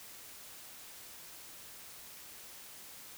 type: silence
effects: white hiss -51 dBFS RMS until 3.17 s